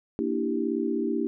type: chord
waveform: sine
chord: E half-diminished seventh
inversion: second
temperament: equal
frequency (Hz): 233.1 / 293.7 / 329.6 / 392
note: Bb3 / D4 / E4 / G4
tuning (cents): 0 / 0 / 0 / 0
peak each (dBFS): -30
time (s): 0.19-1.27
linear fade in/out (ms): 0
effects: none